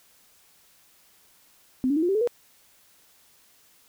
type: tone with pitch steps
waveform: sine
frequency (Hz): 257.2 / 285.4 / 316.7 / 351.3 / 389.8 / 432.6 / 480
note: C4 / D4 / D#4 / F4 / G4 / A4 / B4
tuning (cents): -30 / -49 / +31 / +10 / -10 / -29 / -49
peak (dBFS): -20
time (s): 1.84-2.274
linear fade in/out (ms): 0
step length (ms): 62
effects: white hiss -59 dBFS RMS until 3.88 s